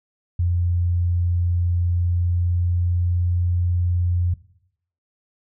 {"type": "tone with pitch glide", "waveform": "sine", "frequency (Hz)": [87.4, 88.11], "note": ["F2", "F2"], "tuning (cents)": [2, 16], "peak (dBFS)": -17, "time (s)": [0.39, 4.34], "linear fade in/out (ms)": 5, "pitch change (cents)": 14, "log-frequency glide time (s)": [1.88, 3.31], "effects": ["noise-tail reverb RT60 0.7 s tail -17 dB re dry"]}